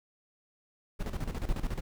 brown noise with tremolo, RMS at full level -31 dBFS, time 0.99-1.81 s, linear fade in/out 20 ms, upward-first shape square, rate 14 Hz, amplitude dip 70%, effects none

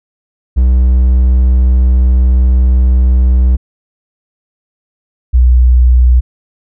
triangle / sine tone pair in turn, 62.8 / 61.69 Hz, B1 / B1, +30 / -1 cents, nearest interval unison, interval 31 cents, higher first, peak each -3 dBFS, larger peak neither, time 0.56-3.57 / 5.33-6.21 s, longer first, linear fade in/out 20 ms, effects none

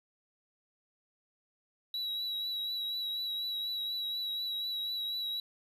triangle tone with vibrato, 3899 Hz, B7, 23 cents flat, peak -32 dBFS, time 1.94-5.4 s, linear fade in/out 2 ms, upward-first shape triangle, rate 4.1 Hz, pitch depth 31 cents each way, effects none

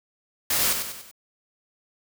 white noise with echo, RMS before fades -23 dBFS, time 0.5-0.73 s, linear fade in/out 5 ms, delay 96 ms, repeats 4, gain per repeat -6 dB, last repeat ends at 1.114 s, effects none

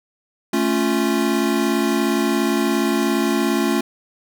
square chord, A augmented, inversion none, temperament equal, 220 / 277.2 / 349.2 Hz, A3 / C#4 / E#4, 0 / 0 / 0 cents, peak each -22 dBFS, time 0.53-3.81 s, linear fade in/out 5 ms, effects none

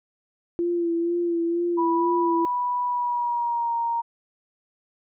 sine tone with vibrato, 341.5 Hz, F4, 39 cents flat, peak -21 dBFS, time 0.59-2.45 s, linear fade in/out 0 ms, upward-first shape sine, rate 2.1 Hz, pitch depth 31 cents each way
sine tone with pitch glide, 982 to 932.3 Hz, B5 to A#5, -10 to 0 cents, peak -22 dBFS, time 1.77-4.02 s, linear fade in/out 20 ms, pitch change -90 cents, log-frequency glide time 2.85-3.74 s
effects none

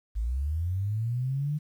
sine linear sweep, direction up, 50.8 to 152.8 Hz, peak -26 dBFS, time 0.15-1.59 s, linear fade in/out 20 ms, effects 10-bit

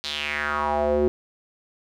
square tone with band-pass filter sweep, 74 Hz, D2, 14 cents sharp, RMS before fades -24 dBFS, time 0.04-1.08 s, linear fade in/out 0 ms, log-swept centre 4200 to 360 Hz, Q 4, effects none

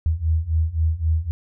sine beating tone pair, 78.3 / 82.1 Hz, D#2 / E2, +11 / -6 cents, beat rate 3.8 Hz, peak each -22 / -20 dBFS, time 0.06-1.31 s, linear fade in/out 0 ms, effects none

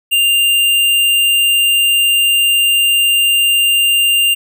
square tone, 2794 Hz, F7, in tune, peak -10 dBFS, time 0.11-4.35 s, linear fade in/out 20 ms, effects none

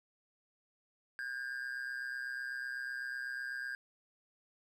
triangle tone with amplitude modulation, 1609 Hz, G6, 45 cents sharp, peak -33 dBFS, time 1.19-3.75 s, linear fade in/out 0 ms, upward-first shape sine, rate 128 Hz, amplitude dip 70%, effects none

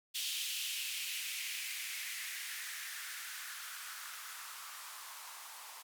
violet noise with band-pass filter sweep, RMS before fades -43 dBFS, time 0.14-5.83 s, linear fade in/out 20 ms, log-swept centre 3200 to 880 Hz, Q 3, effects none

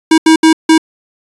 square tone bursts at uneven times, 319.9 Hz, D#4, 48 cents sharp, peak -4 dBFS, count 4, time 0.11-0.18 / 0.26-0.36 / 0.43-0.53 / 0.69-0.78 s, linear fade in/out 5 ms, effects resampled to 24000 Hz

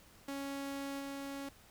sawtooth tone with level steps, 277.2 Hz, C#4, in tune, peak -35 / -37 dBFS, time 0.28-1.49 s, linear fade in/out 5 ms, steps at 0.99 s, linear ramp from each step 20 ms, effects pink hiss -61 dBFS RMS until 1.7 s

